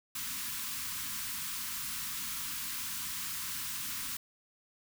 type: band-stop noise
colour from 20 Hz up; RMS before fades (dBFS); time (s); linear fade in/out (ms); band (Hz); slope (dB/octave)
white; -38; 0.15-4.17; 5; 290 to 940; 96
effects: none